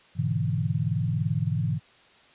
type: chord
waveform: sine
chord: E dominant seventh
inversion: first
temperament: equal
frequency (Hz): 103.83 / 123.47 / 146.83 / 164.81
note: G#2 / B2 / D3 / E3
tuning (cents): 0 / 0 / 0 / 0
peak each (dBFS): -29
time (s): 0.15-1.8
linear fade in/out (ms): 50
effects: white hiss -56 dBFS RMS until 2.34 s + resampled to 8000 Hz